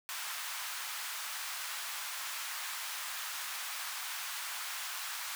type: high-pass noise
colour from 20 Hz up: pink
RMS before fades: -40 dBFS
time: 0.09-5.35 s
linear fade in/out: 0 ms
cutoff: 1000 Hz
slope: 24 dB/octave
effects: none